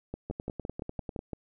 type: two click trains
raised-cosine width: 2 ms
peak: -22 / -22 dBFS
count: 8 / 10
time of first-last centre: 0.14-1.333 / 0.3-1.191 s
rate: 5.87 / 10.1 Hz
effects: none